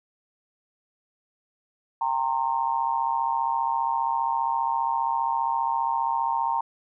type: tone with amplitude modulation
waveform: sine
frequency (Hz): 923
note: A#5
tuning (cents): -17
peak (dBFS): -18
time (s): 2.01-6.61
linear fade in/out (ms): 5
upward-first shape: sine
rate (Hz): 135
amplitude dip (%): 95
effects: none

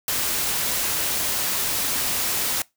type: noise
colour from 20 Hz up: white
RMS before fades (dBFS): -24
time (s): 0.08-2.62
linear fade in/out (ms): 2
effects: noise-tail reverb RT60 0.2 s tail -22 dB re dry

